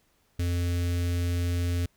square tone with notch filter, 87.31 Hz, F2, in tune, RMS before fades -27 dBFS, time 0.39-1.86 s, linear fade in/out 5 ms, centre 910 Hz, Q 0.65, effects pink hiss -68 dBFS RMS until 1.96 s

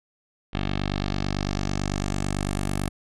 10% pulse tone with low-pass filter sweep, 49 Hz, G1, in tune, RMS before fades -27 dBFS, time 0.53-2.89 s, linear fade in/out 10 ms, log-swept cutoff 3300 to 11000 Hz, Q 2.1, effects none

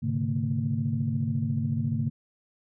sine tone cluster, 106 / 132.3 / 146.4 / 227.5 Hz, G#2 / C3 / D3 / A#3, +36 / +20 / -5 / -42 cents, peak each -30 dBFS, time 0.02-2.1 s, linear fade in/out 20 ms, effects tanh soft clip ceiling -14 dBFS

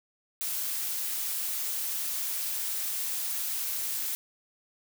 blue noise, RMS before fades -32 dBFS, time 0.41-4.15 s, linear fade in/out 0 ms, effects none

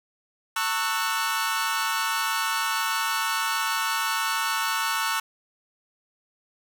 sawtooth chord, F# minor seventh, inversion first, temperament equal with one note detuned, 901.1 / 1108.7 / 1318.5 / 1480 Hz, A5 / C#6 / E6 / F#6, +41 / 0 / 0 / 0 cents, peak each -26 dBFS, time 0.56-5.2 s, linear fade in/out 5 ms, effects none

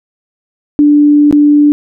sine tone with dropouts, 293.7 Hz, D4, in tune, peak -3 dBFS, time 0.79-1.72 s, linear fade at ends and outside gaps 0 ms, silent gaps 1.311-1.326 s, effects none

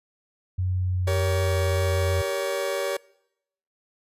sine tone with pitch glide, 92 to 89.23 Hz, F#2 to F2, -9 to +38 cents, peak -22 dBFS, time 0.58-2.22 s, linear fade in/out 10 ms, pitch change -53 cents, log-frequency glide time 0.74-1.97 s
40% pulse chord, G diminished, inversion none, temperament just, 392 / 470.4 / 564.5 Hz, G4 / Bb4 / Db5, 0 / +16 / +31 cents, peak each -30 / -31 / -26 dBFS, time 1.07-2.97 s, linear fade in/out 5 ms
effects noise-tail reverb RT60 0.8 s tail -24 dB re dry + resampled to 32000 Hz

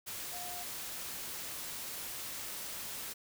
sine tone in noise, 712 Hz, F5, 33 cents sharp, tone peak -45 dBFS, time 0.32-0.64 s, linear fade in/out 20 ms, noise white, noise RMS -42 dBFS, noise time 0.06-3.14 s, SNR -6 dB, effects none

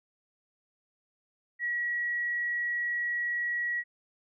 sine tone, 1919 Hz, A#6, 50 cents sharp, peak -28 dBFS, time 1.59-3.84 s, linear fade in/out 50 ms, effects none

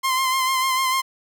sawtooth tone with vibrato, 1046.5 Hz, C6, in tune, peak -15 dBFS, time 0.03-1.02 s, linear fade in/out 20 ms, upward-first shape sine, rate 6.7 Hz, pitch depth 33 cents each way, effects none

